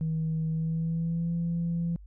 sine tone with pitch glide, 159.8 to 169.3 Hz, D#3 to E3, +47 to +46 cents, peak -25 dBFS, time 0.01-1.96 s, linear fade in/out 0 ms, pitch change +99 cents, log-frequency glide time 0.5-1.33 s, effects tanh soft clip ceiling -23 dBFS + added 50 Hz sine -45 dBFS peak until 2.06 s

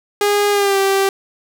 sawtooth tone with pitch glide, 410 to 390.4 Hz, G#4 to G4, -22 to -7 cents, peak -9 dBFS, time 0.21-1.09 s, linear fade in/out 2 ms, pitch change -85 cents, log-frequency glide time 0.51-0.78 s, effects none

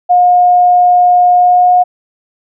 sine tone with pitch glide, 716 to 721.4 Hz, F5 to F#5, +43 to -44 cents, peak -4 dBFS, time 0.09-1.84 s, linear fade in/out 20 ms, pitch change +13 cents, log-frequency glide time 1.33-1.71 s, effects none

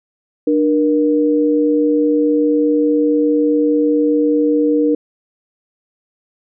sine tone pair together, 298.3 / 473.5 Hz, D4 / A#4, +27 / +27 cents, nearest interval minor sixth, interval 800 cents, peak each -13 / -15 dBFS, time 0.47-4.95 s, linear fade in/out 5 ms, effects none

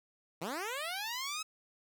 10% pulse linear sweep, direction up, 146.83 to 1300 Hz, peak -28 dBFS, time 0.41-1.43 s, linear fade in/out 10 ms, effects none

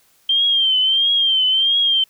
sine tone with vibrato, 3157 Hz, G7, 12 cents sharp, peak -13 dBFS, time 0.29-2.04 s, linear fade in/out 5 ms, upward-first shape triangle, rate 1.5 Hz, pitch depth 84 cents each way, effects white hiss -57 dBFS RMS until 2.09 s

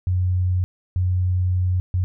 sine tone bursts at uneven times, 91.1 Hz, F#2, 26 cents flat, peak -17 dBFS, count 3, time 0.07-0.64 / 0.96-1.8 / 1.94-2.04 s, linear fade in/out 0 ms, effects none

